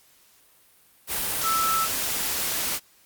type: tone in noise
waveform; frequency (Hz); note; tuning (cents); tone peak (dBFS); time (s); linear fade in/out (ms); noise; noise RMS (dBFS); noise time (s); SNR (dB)
sine; 1318.5; E6; 0; -22; 1.42-1.88; 50; white; -27; 1.07-2.8; +2
effects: white hiss -58 dBFS RMS until 3.05 s + Opus 48 kbps